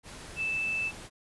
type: tone in noise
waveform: sine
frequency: 2637 Hz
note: E7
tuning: in tune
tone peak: -28 dBFS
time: 0.36-0.92 s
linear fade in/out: 50 ms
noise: pink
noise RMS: -45 dBFS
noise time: 0.03-1.1 s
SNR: +14 dB
effects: resampled to 24000 Hz